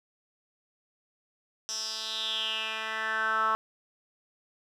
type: tone with band-pass filter sweep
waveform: 10% pulse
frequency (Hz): 220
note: A3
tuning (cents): 0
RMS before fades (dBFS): -31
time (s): 1.69-3.55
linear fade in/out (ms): 0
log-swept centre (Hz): 5800 to 1200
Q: 5.6
effects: none